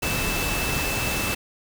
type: tone in noise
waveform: sine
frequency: 2637 Hz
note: E7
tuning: in tune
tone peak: -29 dBFS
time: 0.02-1.35 s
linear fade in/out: 10 ms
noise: pink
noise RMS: -26 dBFS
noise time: 0.02-1.35 s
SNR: -6 dB
effects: none